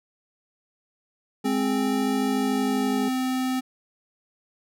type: tone with pitch glide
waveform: square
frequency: 261.6 to 258 Hz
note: C4 to C4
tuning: 0 to -24 cents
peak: -24 dBFS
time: 1.44-3.61 s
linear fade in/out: 20 ms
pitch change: -24 cents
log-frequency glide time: 2.25-3.16 s
type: harmonic tone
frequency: 207.7 Hz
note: G#3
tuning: in tune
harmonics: 1 / 2 / 4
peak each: -28 / -30 / -36 dBFS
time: 1.44-3.09 s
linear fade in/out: 10 ms
effects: none